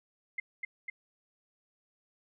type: tone with echo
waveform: sine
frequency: 2093 Hz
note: C7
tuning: in tune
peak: -31 dBFS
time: 0.38-0.4 s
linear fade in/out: 5 ms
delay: 250 ms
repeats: 2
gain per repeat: -2 dB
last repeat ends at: 0.9 s
effects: none